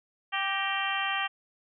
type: harmonic tone with a mistuned harmonic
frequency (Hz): 392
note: G4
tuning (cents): 0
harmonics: 2 / 3 / 4 / 5 / 6 / 7 / 8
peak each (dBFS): -34 / -34 / -36 / -34 / -37 / -35 / -35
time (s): 0.32-1.28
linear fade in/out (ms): 20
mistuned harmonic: 5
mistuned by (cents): -60
effects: none